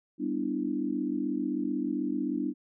sine chord, E minor seventh, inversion first, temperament equal, 196 / 246.9 / 293.7 / 329.6 Hz, G3 / B3 / D4 / E4, 0 / 0 / 0 / 0 cents, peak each -37 / -33 / -31 / -35 dBFS, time 0.18-2.54 s, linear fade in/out 50 ms, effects none

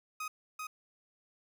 30% pulse tone with echo, 1254 Hz, D#6, 13 cents sharp, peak -34 dBFS, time 0.2-0.28 s, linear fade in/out 5 ms, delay 390 ms, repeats 1, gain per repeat -2 dB, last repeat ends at 0.67 s, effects none

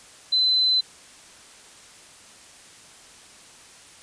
sine tone, 4040 Hz, B7, 39 cents sharp, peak -17 dBFS, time 0.32-0.81 s, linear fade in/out 10 ms, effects white hiss -48 dBFS RMS until 4.02 s + resampled to 22050 Hz

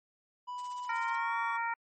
triangle tone with pitch glide, 987.8 to 1128.1 Hz, B5 to C#6, 0 to +30 cents, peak -35 dBFS, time 0.47-1.58 s, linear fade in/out 20 ms, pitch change +230 cents, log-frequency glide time 0.88-1.37 s
blue noise with tremolo, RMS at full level -46 dBFS, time 0.58-1.2 s, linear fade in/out 2 ms, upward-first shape triangle, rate 16 Hz, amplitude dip 95%
harmonic tone, 463.2 Hz, A#4, 11 cents flat, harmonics 2 / 3 / 4 / 5, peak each -33 / -37 / -39 / -41 dBFS, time 0.89-1.74 s, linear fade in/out 5 ms
effects MP3 32 kbps

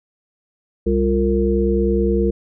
harmonic tone with a mistuned harmonic, 65.6 Hz, C2, 5 cents sharp, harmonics 1 / 3 / 5 / 7, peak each -20 / -20 / -20 / -20 dBFS, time 0.86-2.31 s, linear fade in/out 10 ms, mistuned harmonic 5, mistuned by +110 cents, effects none

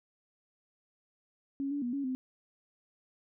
sine tone with pitch steps, 276.1 / 286.7 / 242.4 / 279.4 / 257.9 Hz, C#4 / D4 / B3 / C#4 / C4, -7 / -42 / -32 / +14 / -25 cents, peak -31 dBFS, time 1.6-2.15 s, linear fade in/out 0 ms, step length 110 ms, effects none

